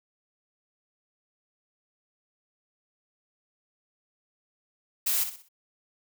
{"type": "noise with echo", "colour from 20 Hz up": "blue", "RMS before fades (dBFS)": -26, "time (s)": [5.06, 5.24], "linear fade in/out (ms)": 10, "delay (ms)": 62, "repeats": 4, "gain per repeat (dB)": -9, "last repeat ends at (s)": 5.488, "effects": []}